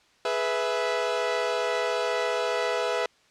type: chord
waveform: sawtooth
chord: E major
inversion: first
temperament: equal with one note detuned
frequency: 419.4 / 493.9 / 659.3 Hz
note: G#4 / B4 / E5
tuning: +17 / 0 / 0 cents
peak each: -27 / -24 / -25 dBFS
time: 0.25-3.06 s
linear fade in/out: 2 ms
effects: white hiss -61 dBFS RMS until 3.3 s + low-pass 5000 Hz 12 dB/octave